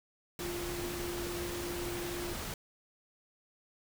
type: tone in noise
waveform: sine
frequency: 349.2 Hz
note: F4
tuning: in tune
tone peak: -38 dBFS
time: 0.4-2.33 s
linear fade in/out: 2 ms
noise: pink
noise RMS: -40 dBFS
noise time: 0.39-2.54 s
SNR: -1 dB
effects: none